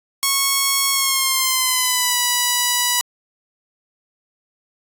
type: tone with pitch glide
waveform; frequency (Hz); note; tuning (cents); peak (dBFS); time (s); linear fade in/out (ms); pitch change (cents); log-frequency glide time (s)
5% pulse; 1100 to 980; C#6 to B5; -14 to -14; -4; 0.23-3.01; 0; -200; 0.91-2.17
effects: AAC 64 kbps